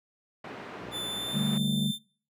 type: band-pass noise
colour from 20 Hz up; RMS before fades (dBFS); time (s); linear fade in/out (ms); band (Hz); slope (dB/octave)
pink; -42; 0.44-1.58; 5; 190 to 2000; 12
type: click train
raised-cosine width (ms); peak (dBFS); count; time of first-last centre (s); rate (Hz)
2; -32; 64; 0.82-1.86; 60.6
type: tone with pitch glide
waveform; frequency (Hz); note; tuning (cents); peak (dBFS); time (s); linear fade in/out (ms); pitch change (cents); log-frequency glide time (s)
45% pulse; 3520 to 3565; A7 to A7; 0 to +22; -32; 0.91-1.99; 50; +22; 1.03-1.36
type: chord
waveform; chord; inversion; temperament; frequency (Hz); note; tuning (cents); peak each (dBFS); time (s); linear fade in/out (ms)
sine; D suspended fourth; none; just; 146.83 / 195.78 / 220.2; D3 / G3 / A3; 0 / -2 / +2; -30; 1.33-1.92; 20
effects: noise-tail reverb RT60 0.5 s tail -26 dB re dry + high-pass 80 Hz 12 dB/octave

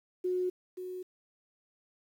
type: tone pair in turn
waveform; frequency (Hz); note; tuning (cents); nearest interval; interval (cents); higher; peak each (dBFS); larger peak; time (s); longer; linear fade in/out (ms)
sine; 364.5 / 366.6; F#4 / F#4; -26 / -16; unison; 10; second; -28 / -37; first; 0.24-0.5 / 0.77-1.03; neither; 10
effects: 10-bit

